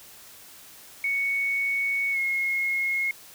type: tone with pitch glide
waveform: sine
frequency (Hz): 2222 to 2161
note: C#7 to C#7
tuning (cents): +4 to -45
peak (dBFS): -23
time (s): 1.04-3.11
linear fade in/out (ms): 2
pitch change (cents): -49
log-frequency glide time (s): 2.12-2.18
effects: white hiss -48 dBFS RMS until 3.34 s